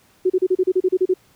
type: tone bursts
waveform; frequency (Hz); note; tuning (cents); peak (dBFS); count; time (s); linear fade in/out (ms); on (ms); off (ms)
sine; 370; F#4; 0; -13; 11; 0.25-1.14; 10; 50; 34
effects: pink hiss -56 dBFS RMS until 1.35 s + high-pass 60 Hz 12 dB/octave